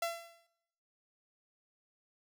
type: tone with exponential decay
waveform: sawtooth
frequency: 676 Hz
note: E5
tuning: 43 cents sharp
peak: -27 dBFS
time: 0.02-0.47 s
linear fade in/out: 5 ms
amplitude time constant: 96 ms
effects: noise-tail reverb RT60 1.0 s tail -24 dB re dry